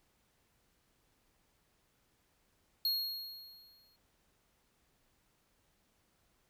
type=tone with exponential decay; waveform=square; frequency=4289 Hz; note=C8; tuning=42 cents sharp; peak=-29 dBFS; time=2.85-3.96 s; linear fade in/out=2 ms; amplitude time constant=240 ms; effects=pink hiss -74 dBFS RMS until 6.49 s